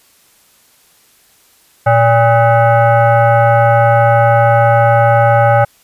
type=tone with frequency modulation; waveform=sine; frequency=116.54 Hz; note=A#2; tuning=in tune; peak=-6 dBFS; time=1.86-5.65 s; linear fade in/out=10 ms; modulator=693 Hz; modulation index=1.5; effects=white hiss -50 dBFS RMS until 5.83 s + resampled to 32000 Hz